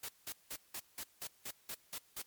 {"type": "noise bursts", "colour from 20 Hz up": "white", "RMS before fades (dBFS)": -43, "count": 10, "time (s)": [0.03, 2.22], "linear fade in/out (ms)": 5, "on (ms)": 57, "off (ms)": 180, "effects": ["white hiss -68 dBFS RMS until 2.26 s", "MP3 96 kbps"]}